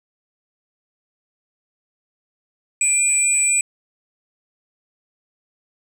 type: tone pair together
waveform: sine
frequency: 2400 / 7948 Hz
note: D7 / B8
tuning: +37 / +10 cents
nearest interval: octave + major sixth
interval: 2073 cents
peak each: -20 / -15 dBFS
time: 2.81-3.61 s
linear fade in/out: 2 ms
effects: tanh soft clip ceiling -8 dBFS